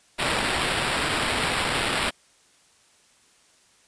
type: noise with sample-and-hold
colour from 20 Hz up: white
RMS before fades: -25 dBFS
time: 0.18-2.11 s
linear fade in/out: 20 ms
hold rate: 6300 Hz
effects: white hiss -59 dBFS RMS until 3.87 s + resampled to 22050 Hz